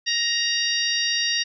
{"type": "harmonic tone", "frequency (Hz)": 936, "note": "A#5", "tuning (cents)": 7, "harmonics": [2, 3, 4, 5, 6], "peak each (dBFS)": [-27, -27, -27, -27, -27], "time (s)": [0.06, 1.44], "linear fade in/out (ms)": 20, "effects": []}